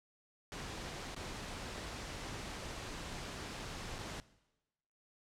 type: noise with dropouts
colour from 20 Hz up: pink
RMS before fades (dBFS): -44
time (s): 0.52-4.2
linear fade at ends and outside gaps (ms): 0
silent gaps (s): 1.147-1.164 / 3.984-3.988
effects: noise-tail reverb RT60 1.0 s tail -19 dB re dry + low-pass 7000 Hz 12 dB/octave